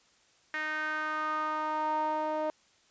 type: tone with band-pass filter sweep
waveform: sawtooth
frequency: 308.7 Hz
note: D#4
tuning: 14 cents flat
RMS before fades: -32 dBFS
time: 0.54-2.5 s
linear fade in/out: 0 ms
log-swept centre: 1800 to 720 Hz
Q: 4.8
effects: white hiss -65 dBFS RMS until 2.9 s + resampled to 16000 Hz